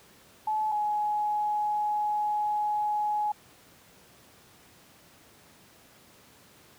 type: tone pair in turn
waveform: sine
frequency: 860 / 839.9 Hz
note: A5 / G#5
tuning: -40 / +19 cents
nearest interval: unison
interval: 41 cents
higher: first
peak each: -25 dBFS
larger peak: neither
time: 0.47-0.72 / 0.72-3.32 s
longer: second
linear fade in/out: 5 ms
effects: pink hiss -56 dBFS RMS until 6.78 s + high-pass 100 Hz 12 dB/octave